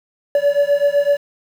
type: beating tone pair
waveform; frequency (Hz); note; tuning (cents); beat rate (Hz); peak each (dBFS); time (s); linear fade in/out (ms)
triangle; 569 / 576.9; C#5 / D5; +45 / -31; 7.9; -14; 0.35-1.17; 2
effects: 7-bit